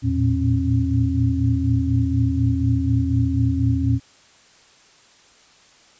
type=tone cluster; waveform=sine; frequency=82.7 / 112.8 / 116.9 / 270.2 Hz; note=E2 / A2 / A#2 / C#4; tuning=+6 / +44 / +5 / -44 cents; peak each=-22 dBFS; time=0.02-4 s; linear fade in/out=50 ms; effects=white hiss -52 dBFS RMS until 5.99 s + resampled to 16000 Hz